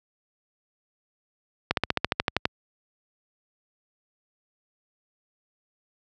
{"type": "slowing click train", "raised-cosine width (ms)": 0.3, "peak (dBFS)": -5, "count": 11, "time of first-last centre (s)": [1.71, 2.454], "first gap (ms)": 62, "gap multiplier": 1.04, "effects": ["high-pass 60 Hz 12 dB/octave"]}